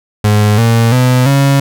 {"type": "tone with pitch steps", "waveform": "35% pulse", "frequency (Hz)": [105, 115.17, 126.32, 138.55], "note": ["G#2", "A#2", "B2", "C#3"], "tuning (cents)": [19, -20, 39, -1], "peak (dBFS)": -5, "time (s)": [0.24, 1.6], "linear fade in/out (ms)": 5, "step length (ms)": 340, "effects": []}